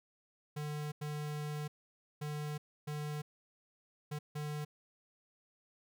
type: tone bursts at uneven times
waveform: square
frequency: 149.4 Hz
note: D3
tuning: 30 cents sharp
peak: -38 dBFS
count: 6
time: 0.56-0.92 / 1.01-1.68 / 2.21-2.58 / 2.87-3.22 / 4.11-4.19 / 4.35-4.65 s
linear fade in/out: 10 ms
effects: none